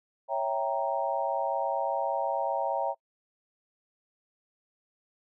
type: chord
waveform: sine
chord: C# diminished seventh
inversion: none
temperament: equal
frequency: 554.4 / 659.3 / 784 / 932.3 Hz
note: C#5 / E5 / G5 / Bb5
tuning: 0 / 0 / 0 / 0 cents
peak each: -32 dBFS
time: 0.28-2.95 s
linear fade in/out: 50 ms
effects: noise-tail reverb RT60 0.1 s tail -25 dB re dry